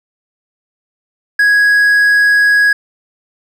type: tone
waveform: triangle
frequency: 1661.2 Hz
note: G#6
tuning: in tune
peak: -5 dBFS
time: 1.39-2.73 s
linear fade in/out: 5 ms
effects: none